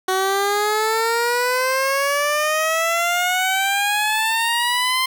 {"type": "exponential sweep", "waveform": "15% pulse", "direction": "up", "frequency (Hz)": [372.4, 1046.5], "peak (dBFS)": -11, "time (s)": [0.08, 5.06], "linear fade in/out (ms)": 5, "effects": []}